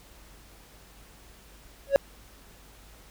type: tone with exponential growth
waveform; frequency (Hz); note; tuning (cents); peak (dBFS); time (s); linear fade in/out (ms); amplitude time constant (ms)
triangle; 554.4; C#5; 0; -9; 1.87-1.96; 0; 18
effects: added 50 Hz sine -54 dBFS peak until 3.1 s + pink hiss -54 dBFS RMS until 3.1 s